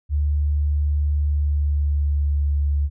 sine tone with pitch glide, 73.42 to 72.03 Hz, D2 to D2, 0 to -33 cents, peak -17 dBFS, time 0.09-2.9 s, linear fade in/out 50 ms, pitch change -33 cents, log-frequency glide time 1.18-2.53 s, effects none

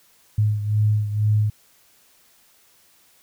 sine beating tone pair, 105.6 / 107.7 Hz, G#2 / A2, +29 / -37 cents, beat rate 2.1 Hz, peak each -18 / -24 dBFS, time 0.38-1.5 s, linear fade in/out 5 ms, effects white hiss -57 dBFS RMS until 3.22 s

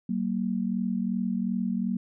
sine tone pair together, 190.1 / 232.8 Hz, F#3 / A#3, +47 / -2 cents, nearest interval major third, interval 351 cents, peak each -28 dBFS, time 0.09-1.97 s, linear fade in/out 5 ms, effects none

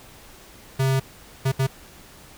square tone bursts at uneven times, 133.4 Hz, C3, 34 cents sharp, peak -19 dBFS, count 3, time 0.79-1 / 1.45-1.52 / 1.59-1.67 s, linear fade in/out 10 ms, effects pink hiss -47 dBFS RMS until 2.37 s

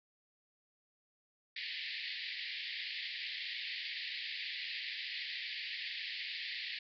pink band-pass noise, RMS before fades -42 dBFS, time 1.56-6.79 s, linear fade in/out 5 ms, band 1800 to 4800 Hz, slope 96 dB/octave, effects none

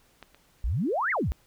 clicks, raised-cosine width 0.3 ms, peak -27 / -35 dBFS, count 2, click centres 0.227 / 0.346 s
sine exponential two-way sweep, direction up then down, 46.15 to 2217 to 46.15 Hz, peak -24 dBFS, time 0.64-1.32 s, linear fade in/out 0 ms, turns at 1.11 s
effects pink hiss -63 dBFS RMS until 1.46 s

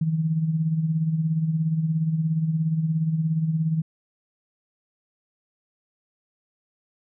sine tone with tremolo, 160 Hz, D#3, 49 cents sharp, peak -18 dBFS, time 0.01-3.82 s, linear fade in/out 5 ms, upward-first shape sine, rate 17 Hz, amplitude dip 55%, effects none

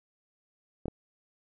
clicks, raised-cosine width 2 ms, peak -21 dBFS, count 2, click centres 0.857 / 0.882 s, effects none

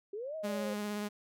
sine linear two-way sweep, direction up then down, 385.6 to 642 to 517 Hz, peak -37 dBFS, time 0.13-0.74 s, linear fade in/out 5 ms, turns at 0.36 s
sawtooth tone with vibrato, 207.7 Hz, G#3, in tune, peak -31 dBFS, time 0.43-1.09 s, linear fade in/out 20 ms, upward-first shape triangle, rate 17 Hz, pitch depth 20 cents each way
effects none

